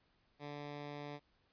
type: tone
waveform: 10% pulse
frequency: 145.8 Hz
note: D3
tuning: 12 cents flat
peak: -36 dBFS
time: 0.39-1.2 s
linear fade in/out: 50 ms
effects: pink hiss -75 dBFS RMS until 1.52 s + resampled to 11025 Hz